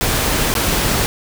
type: noise with dropouts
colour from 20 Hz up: pink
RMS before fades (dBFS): -17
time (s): 0.01-1.06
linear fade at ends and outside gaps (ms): 0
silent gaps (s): 0.54-0.552
effects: none